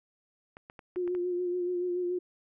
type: clicks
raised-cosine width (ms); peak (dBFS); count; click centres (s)
0.5; -31; 6; 0.569 / 0.699 / 0.792 / 0.96 / 1.077 / 1.15
type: tone with vibrato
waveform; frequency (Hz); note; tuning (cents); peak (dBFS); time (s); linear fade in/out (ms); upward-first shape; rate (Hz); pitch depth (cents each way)
sine; 356.8; F4; +37; -28; 0.96-2.19; 10; sine; 7; 29
effects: none